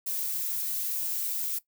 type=noise; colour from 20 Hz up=violet; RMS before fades=-31 dBFS; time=0.06-1.59 s; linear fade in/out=10 ms; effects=noise-tail reverb RT60 0.1 s tail -17 dB re dry